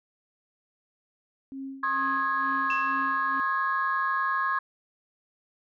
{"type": "tone with tremolo", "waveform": "sine", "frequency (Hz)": 270, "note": "C#4", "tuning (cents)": -45, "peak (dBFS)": -33, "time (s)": [1.52, 3.4], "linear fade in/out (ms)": 0, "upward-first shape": "sine", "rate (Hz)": 2.2, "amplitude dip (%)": 80}
{"type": "chord", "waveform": "sine", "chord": "Ab major", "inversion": "first", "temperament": "equal with one note detuned", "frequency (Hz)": [1072.8, 1244.5, 1661.2], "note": ["C6", "Eb6", "Ab6"], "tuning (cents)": [43, 0, 0], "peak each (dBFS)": [-26, -31, -28], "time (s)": [1.83, 4.59], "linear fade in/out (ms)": 5}
{"type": "tone with exponential decay", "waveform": "sine", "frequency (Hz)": 2675, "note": "E7", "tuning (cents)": 25, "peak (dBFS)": -26, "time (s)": [2.7, 3.3], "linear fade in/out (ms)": 2, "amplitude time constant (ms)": 130}
{"effects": ["tanh soft clip ceiling -16 dBFS"]}